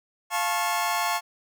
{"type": "chord", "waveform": "sawtooth", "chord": "F augmented", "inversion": "none", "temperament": "just", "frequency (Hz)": [698.5, 873.1, 1091.3], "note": ["F5", "A5", "C#6"], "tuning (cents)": [0, -14, -27], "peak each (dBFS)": [-25, -24, -24], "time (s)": [0.3, 1.21], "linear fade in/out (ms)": 50, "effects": []}